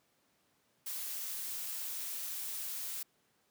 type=noise; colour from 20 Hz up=blue; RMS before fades=-40 dBFS; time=0.86-3.03 s; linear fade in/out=5 ms; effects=pink hiss -73 dBFS RMS until 3.5 s + high-pass 150 Hz 12 dB/octave